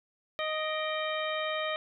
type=harmonic tone with a mistuned harmonic; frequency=622.3 Hz; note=D#5; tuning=in tune; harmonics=1 / 2 / 3 / 4 / 5 / 6; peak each=-33 / -36 / -38 / -39 / -40 / -41 dBFS; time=0.39-1.76 s; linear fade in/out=0 ms; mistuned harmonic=4; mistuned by=-88 cents; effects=none